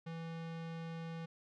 square tone with low-pass filter, 164.81 Hz, E3, in tune, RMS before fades -44 dBFS, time 0.06-1.26 s, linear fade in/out 10 ms, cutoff 3600 Hz, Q 0.85, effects none

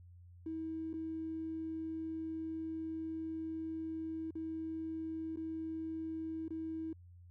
triangle tone with dropouts, 321.3 Hz, E4, 44 cents flat, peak -34 dBFS, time 0.46-6.93 s, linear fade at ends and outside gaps 5 ms, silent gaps 0.931-0.938 / 4.308-4.353 / 5.36-5.371 / 6.482-6.505 s, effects tanh soft clip ceiling -36 dBFS + added 88 Hz sine -54 dBFS peak until 7.3 s

